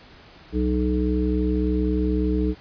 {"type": "harmonic tone with a mistuned harmonic", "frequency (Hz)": 61.74, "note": "B1", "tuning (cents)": 0, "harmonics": [1, 3, 5, 7], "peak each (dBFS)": [-23, -26, -24, -28], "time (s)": [0.52, 2.55], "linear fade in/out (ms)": 50, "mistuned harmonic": 1, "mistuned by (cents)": 100, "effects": ["pink hiss -48 dBFS RMS until 2.6 s", "resampled to 11025 Hz"]}